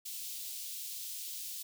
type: high-pass noise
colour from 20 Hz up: white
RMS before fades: -42 dBFS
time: 0.05-1.63 s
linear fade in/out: 10 ms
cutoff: 3100 Hz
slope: 24 dB/octave
effects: none